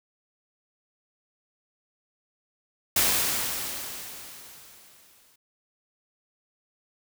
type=noise with exponential decay; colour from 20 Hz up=white; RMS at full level=-21 dBFS; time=2.96-5.36 s; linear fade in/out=5 ms; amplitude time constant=520 ms; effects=none